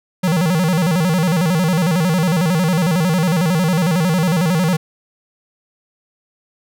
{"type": "tone with vibrato", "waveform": "square", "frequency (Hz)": 170.7, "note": "F3", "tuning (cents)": -39, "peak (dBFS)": -14, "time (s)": [0.23, 4.77], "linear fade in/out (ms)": 10, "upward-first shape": "square", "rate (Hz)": 11, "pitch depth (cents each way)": 140, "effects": []}